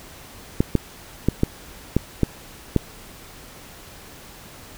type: clicks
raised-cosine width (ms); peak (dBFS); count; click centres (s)
3; -3; 7; 0.605 / 0.753 / 1.286 / 1.434 / 1.966 / 2.233 / 2.763
effects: pink hiss -43 dBFS RMS until 4.77 s